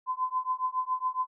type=tone with tremolo; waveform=sine; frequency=1022 Hz; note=C6; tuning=41 cents flat; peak=-23 dBFS; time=0.06-1.27 s; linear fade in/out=50 ms; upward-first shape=triangle; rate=7.2 Hz; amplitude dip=100%; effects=none